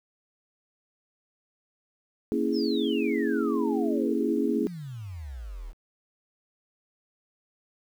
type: chord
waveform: sine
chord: A# half-diminished seventh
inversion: none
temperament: equal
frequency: 233.1 / 277.2 / 329.6 / 415.3 Hz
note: A#3 / C#4 / E4 / G#4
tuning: 0 / 0 / 0 / 0 cents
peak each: -29 dBFS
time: 2.32-4.67 s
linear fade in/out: 0 ms
type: exponential sweep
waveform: sine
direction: down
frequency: 5588 to 34.64 Hz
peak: -35 dBFS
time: 2.52-5.74 s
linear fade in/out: 50 ms
effects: 9-bit